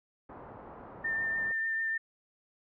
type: low-pass noise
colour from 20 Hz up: white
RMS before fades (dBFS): -48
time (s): 0.29-1.52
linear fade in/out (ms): 5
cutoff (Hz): 1100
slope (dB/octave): 24
type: tone with vibrato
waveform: sine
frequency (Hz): 1800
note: A6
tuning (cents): +39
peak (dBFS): -29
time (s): 1.04-1.98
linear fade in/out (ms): 10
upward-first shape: sine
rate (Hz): 6.8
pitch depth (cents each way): 11
effects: none